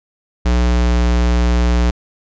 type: tone with pitch glide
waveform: square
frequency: 60.4 to 59.91 Hz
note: B1 to A#1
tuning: -38 to +48 cents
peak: -12 dBFS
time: 0.45-1.91 s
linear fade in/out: 10 ms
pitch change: -14 cents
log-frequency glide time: 0.65-0.89 s
effects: resampled to 16000 Hz